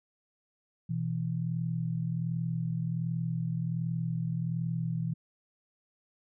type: tone pair together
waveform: sine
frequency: 123.47 / 164.79 Hz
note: B2 / E3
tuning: 0 / 0 cents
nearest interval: perfect fourth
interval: 500 cents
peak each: -33 / -31 dBFS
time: 0.89-5.14 s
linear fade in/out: 10 ms
effects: none